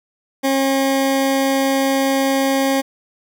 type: tone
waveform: 20% pulse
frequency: 270.5 Hz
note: C#4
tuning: 42 cents flat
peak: -10 dBFS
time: 0.43-2.82 s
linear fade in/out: 20 ms
effects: none